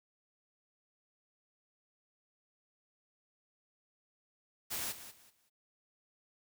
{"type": "noise with echo", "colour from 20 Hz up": "white", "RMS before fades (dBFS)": -38, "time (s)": [4.7, 4.93], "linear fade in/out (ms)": 20, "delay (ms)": 190, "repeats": 3, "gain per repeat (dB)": -12, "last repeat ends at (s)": 5.5, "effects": []}